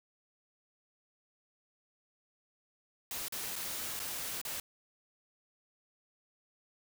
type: noise with dropouts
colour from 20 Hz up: white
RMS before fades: -39 dBFS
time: 3.11-4.6 s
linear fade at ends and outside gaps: 2 ms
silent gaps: 3.283-3.323 / 3.557-3.561 / 3.994-3.999 / 4.415-4.45 s
effects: none